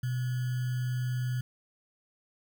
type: tone with sample-and-hold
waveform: sine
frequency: 125.3 Hz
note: B2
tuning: 25 cents sharp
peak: -28 dBFS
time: 0.03-1.41 s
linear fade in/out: 5 ms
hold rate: 1575 Hz
effects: none